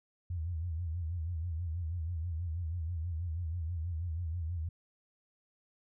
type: tone with vibrato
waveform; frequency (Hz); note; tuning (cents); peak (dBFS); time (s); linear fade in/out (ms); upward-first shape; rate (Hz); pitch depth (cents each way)
sine; 83.7; E2; +27; -33; 0.3-4.69; 5; sine; 6.2; 120
effects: none